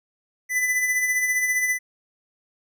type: tone with tremolo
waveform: square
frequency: 2000 Hz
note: B6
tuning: 21 cents sharp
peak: -19 dBFS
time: 0.49-1.79 s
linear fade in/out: 50 ms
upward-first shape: sine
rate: 15 Hz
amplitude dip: 45%
effects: none